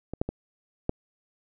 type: clicks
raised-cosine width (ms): 2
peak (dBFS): -20 / -11 / -17 / -11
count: 4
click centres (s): 0.136 / 0.215 / 0.29 / 0.894
effects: none